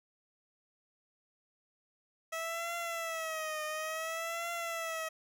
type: tone with vibrato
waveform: 15% pulse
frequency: 648 Hz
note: E5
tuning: 30 cents flat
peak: -29 dBFS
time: 2.32-5.09 s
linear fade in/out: 10 ms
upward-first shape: triangle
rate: 0.57 Hz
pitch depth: 100 cents each way
effects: none